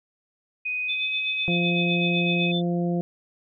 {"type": "tone with pitch glide", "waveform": "sine", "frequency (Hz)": [2497, 2539], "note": ["D#7", "D#7"], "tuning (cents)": [6, 34], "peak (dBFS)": -25, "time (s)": [0.65, 2.52], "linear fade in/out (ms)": 10, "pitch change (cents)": 28, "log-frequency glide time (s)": [0.84, 1.1]}
{"type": "tone with tremolo", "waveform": "sine", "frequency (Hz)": 3536, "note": "A7", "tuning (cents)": 8, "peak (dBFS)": -26, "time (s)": [0.88, 2.62], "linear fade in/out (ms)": 20, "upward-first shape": "sine", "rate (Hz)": 7.9, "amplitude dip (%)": 75}
{"type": "harmonic tone", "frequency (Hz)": 173.7, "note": "F3", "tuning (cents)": -9, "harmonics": [1, 2, 3, 4], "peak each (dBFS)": [-23, -29, -33, -35], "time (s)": [1.48, 3.01], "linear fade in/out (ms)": 0}
{"effects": []}